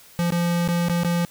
square tone with dropouts, 172.5 Hz, F3, 21 cents flat, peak -20 dBFS, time 0.19-1.25 s, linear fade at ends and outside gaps 0 ms, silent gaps 0.305-0.322 / 0.677-0.687 / 0.885-0.897 / 1.034-1.047 s, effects white hiss -49 dBFS RMS until 1.3 s

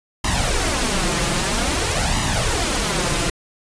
pink noise with flanger, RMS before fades -20 dBFS, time 0.24-3.3 s, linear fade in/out 5 ms, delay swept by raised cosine 1 to 5.9 ms, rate 0.51 Hz, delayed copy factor +0.65, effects resampled to 22050 Hz

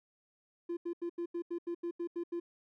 triangle tone bursts, 343.7 Hz, F4, 28 cents flat, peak -31 dBFS, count 11, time 0.69-2.4 s, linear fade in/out 10 ms, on 80 ms, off 83 ms, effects tanh soft clip ceiling -29 dBFS

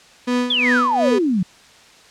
35% pulse tone with tremolo, 246.9 Hz, B3, in tune, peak -14 dBFS, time 0.27-1.19 s, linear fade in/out 10 ms, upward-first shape sine, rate 2.7 Hz, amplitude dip 80%
sine exponential sweep, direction down, 3561 to 170.4 Hz, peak -15 dBFS, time 0.5-1.43 s, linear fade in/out 5 ms
effects white hiss -47 dBFS RMS until 2.1 s + low-pass 6000 Hz 12 dB/octave

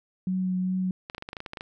sine tone with vibrato, 185 Hz, F#3, in tune, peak -24 dBFS, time 0.27-0.91 s, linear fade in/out 2 ms, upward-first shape triangle, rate 2.5 Hz, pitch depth 15 cents each way
clicks, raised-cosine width 0.3 ms, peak -20 dBFS, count 12, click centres 1.099 / 1.148 / 1.181 / 1.224 / 1.289 / 1.331 / 1.368 / 1.404 / 1.462 / 1.534 / 1.572 / 1.609 s
effects none

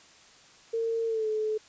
sine tone with pitch glide, 455.6 to 431.8 Hz, A#4 to A4, -40 to -33 cents, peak -26 dBFS, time 0.73-1.58 s, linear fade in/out 10 ms, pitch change -93 cents, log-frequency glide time 1.06-1.28 s, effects white hiss -55 dBFS RMS until 1.68 s + resampled to 16000 Hz

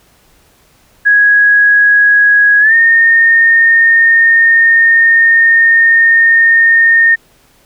sine tone with pitch glide, 1661.2 to 1832.6 Hz, G#6 to A#6, 0 to -30 cents, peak -4 dBFS, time 1.05-7.16 s, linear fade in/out 20 ms, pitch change +170 cents, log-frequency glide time 2.6-2.74 s, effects pink hiss -49 dBFS RMS until 7.65 s

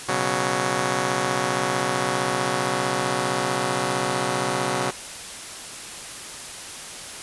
5% pulse chord, B suspended second, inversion none, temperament just, 123.47 / 138.9 / 185.21 Hz, B2 / C#3 / F#3, 0 / +4 / +2 cents, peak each -16 dBFS, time 0.08-4.91 s, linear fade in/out 10 ms, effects white hiss -36 dBFS RMS until 7.22 s + resampled to 24000 Hz

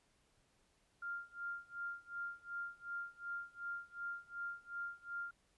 sine tone with tremolo, 1396.9 Hz, F6, in tune, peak -39 dBFS, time 1.02-5.31 s, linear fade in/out 5 ms, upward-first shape sine, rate 2.7 Hz, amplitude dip 95%, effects pink hiss -75 dBFS RMS until 5.57 s + resampled to 24000 Hz

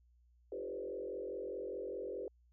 sine tone with frequency modulation, 446.6 Hz, A4, 26 cents sharp, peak -39 dBFS, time 0.52-2.28 s, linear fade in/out 2 ms, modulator 44.9 Hz, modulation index 2.1, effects added 60 Hz sine -65 dBFS peak until 2.52 s

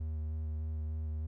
triangle tone with vibrato, 77.78 Hz, D#2, in tune, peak -32 dBFS, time 0-1.27 s, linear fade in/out 10 ms, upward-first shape square, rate 3.3 Hz, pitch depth 13 cents each way, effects none

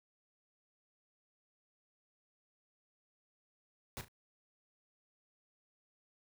pink noise with echo, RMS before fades -43 dBFS, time 3.97-4.01 s, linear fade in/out 0 ms, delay 36 ms, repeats 2, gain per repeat -11 dB, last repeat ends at 4.082 s, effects none

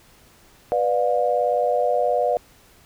sine chord, B diminished, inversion none, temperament just, 493.9 / 592.7 / 711.2 Hz, B4 / D5 / F5, 0 / +16 / +31 cents, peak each -22 dBFS, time 0.72-2.37 s, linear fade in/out 0 ms, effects pink hiss -53 dBFS RMS until 2.85 s

